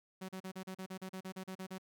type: tone bursts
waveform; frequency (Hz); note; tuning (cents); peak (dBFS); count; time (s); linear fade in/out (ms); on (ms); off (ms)
sawtooth; 188; F#3; +28; -38; 14; 0.21-1.783; 10; 78; 37
effects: none